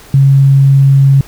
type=tone; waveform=sine; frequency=137.1 Hz; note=C#3; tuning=19 cents flat; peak=-3 dBFS; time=0.14-1.21 s; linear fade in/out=2 ms; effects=pink hiss -37 dBFS RMS until 1.27 s